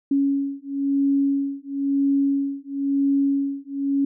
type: beating tone pair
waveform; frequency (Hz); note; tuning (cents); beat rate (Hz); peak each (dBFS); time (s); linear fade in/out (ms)
sine; 277.3 / 278.29; C#4 / C#4; +1 / +7; 0.99; -22; 0.11-4.05; 5
effects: none